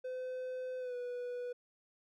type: tone with pitch glide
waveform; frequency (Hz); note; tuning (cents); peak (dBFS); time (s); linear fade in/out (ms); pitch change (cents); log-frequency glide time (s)
triangle; 510 to 490.6; C5 to B4; -44 to -12; -36; 0.04-1.53; 10; -68; 0.79-0.95
effects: none